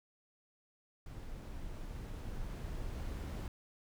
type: noise with level ramp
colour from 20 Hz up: brown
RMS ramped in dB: -46 to -39 dBFS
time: 1.06-3.48 s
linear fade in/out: 2 ms
effects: none